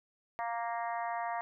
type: harmonic tone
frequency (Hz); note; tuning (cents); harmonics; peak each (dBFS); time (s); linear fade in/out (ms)
233.1; A#3; 0; 3 / 4 / 5 / 6 / 7 / 8 / 9; -36 / -38 / -42 / -52 / -49 / -45 / -51; 0.39-1.41; 0
effects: none